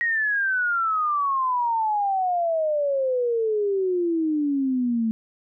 sine exponential sweep, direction down, 1901 to 220 Hz, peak -20 dBFS, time 0.01-5.11 s, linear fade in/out 0 ms, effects none

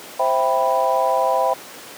sine chord, C major seventh, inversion none, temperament equal, 523.3 / 659.3 / 784 / 987.8 Hz, C5 / E5 / G5 / B5, 0 / 0 / 0 / 0 cents, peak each -21 dBFS, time 0.19-1.54 s, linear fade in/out 10 ms, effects pink hiss -37 dBFS RMS until 1.97 s + high-pass 300 Hz 12 dB/octave

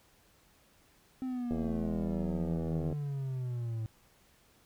triangle exponential sweep, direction down, 261.6 to 109.7 Hz, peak -31 dBFS, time 1.22-3.86 s, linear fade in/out 0 ms
click train, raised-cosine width 2 ms, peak -24 dBFS, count 117, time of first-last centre 1.51-2.926 s, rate 81.9 Hz
effects pink hiss -65 dBFS RMS until 4.65 s

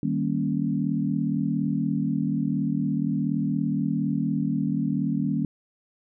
sine chord, Eb dominant seventh, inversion none, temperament equal, 155.56 / 196 / 233.1 / 277.2 Hz, Eb3 / G3 / Bb3 / Db4, 0 / 0 / 0 / 0 cents, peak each -28 dBFS, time 0.03-5.45 s, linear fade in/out 2 ms, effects none

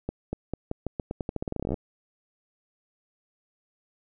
accelerating click train, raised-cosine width 2 ms, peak -16 dBFS, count 23, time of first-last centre 0.09-1.742 s, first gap 240 ms, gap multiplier 0.86, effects none

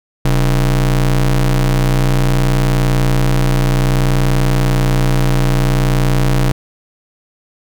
square ring-modulated tone, 80.8 Hz, E2, 34 cents flat, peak -8 dBFS, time 0.25-6.52 s, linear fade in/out 5 ms, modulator 50.5 Hz, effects none

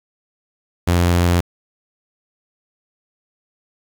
sawtooth tone, 87.31 Hz, F2, in tune, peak -9 dBFS, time 0.87-1.41 s, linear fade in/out 10 ms, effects 7-bit

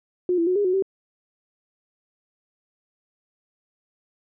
sine tone with pitch steps, 359.7 / 335.5 / 365.5 / 409.2 / 366.8 / 385.8 Hz, F#4 / E4 / F#4 / G#4 / F#4 / G4, -49 / +31 / -21 / -26 / -15 / -28 cents, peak -18 dBFS, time 0.29-0.824 s, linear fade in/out 2 ms, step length 89 ms, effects none

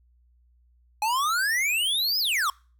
square exponential two-way sweep, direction up then down, 830.6 to 5210 to 1053 Hz, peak -23 dBFS, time 1.02-2.5 s, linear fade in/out 2 ms, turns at 2.19 s, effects noise-tail reverb RT60 0.4 s tail -26 dB re dry + added 60 Hz sine -58 dBFS peak until 2.79 s

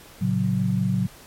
sine chord, F# major, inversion first, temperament equal with one note detuned, 114.01 / 138.59 / 185 Hz, A#2 / C#3 / F#3, -38 / 0 / 0 cents, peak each -25 / -26 / -22 dBFS, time 0.21-1.07 s, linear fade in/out 10 ms, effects pink hiss -47 dBFS RMS until 1.26 s + MP3 64 kbps

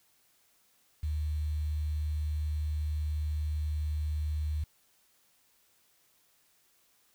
sine tone with quantisation, 75.9 Hz, D#2, 42 cents flat, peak -29 dBFS, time 1.03-4.64 s, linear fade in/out 5 ms, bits 9, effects white hiss -68 dBFS RMS until 7.14 s

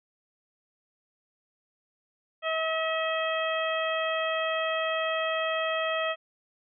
harmonic tone, 642 Hz, E5, 46 cents flat, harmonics 1 / 2 / 3 / 4 / 5, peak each -29 / -32 / -34 / -35 / -36 dBFS, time 2.42-6.16 s, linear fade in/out 50 ms, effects none

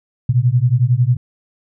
sine beating tone pair, 118 / 129 Hz, A#2 / C3, +22 / -24 cents, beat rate 11 Hz, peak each -14 dBFS, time 0.29-1.17 s, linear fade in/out 5 ms, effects none

